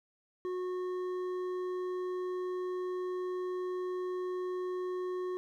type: tone with hard clipping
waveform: sine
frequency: 365.1 Hz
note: F#4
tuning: 23 cents flat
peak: -35 dBFS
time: 0.45-5.37 s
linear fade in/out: 0 ms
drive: 7 dB
effects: none